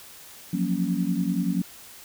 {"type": "chord", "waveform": "sine", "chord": "Gb major seventh", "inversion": "third", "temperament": "equal", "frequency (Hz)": [174.61, 185, 233.1, 277.2], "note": ["F3", "Gb3", "Bb3", "Db4"], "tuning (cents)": [0, 0, 0, 0], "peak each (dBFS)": [-28, -26, -30, -29], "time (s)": [0.53, 1.62], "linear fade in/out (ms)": 5, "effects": ["white hiss -46 dBFS RMS until 2.04 s"]}